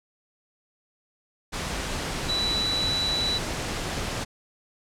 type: tone in noise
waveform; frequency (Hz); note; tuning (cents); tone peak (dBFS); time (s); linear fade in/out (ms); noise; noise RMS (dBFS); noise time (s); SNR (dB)
sine; 3951; B7; 0; -24; 2.28-3.39; 20; pink; -30; 1.52-4.25; +3
effects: low-pass 8000 Hz 12 dB/octave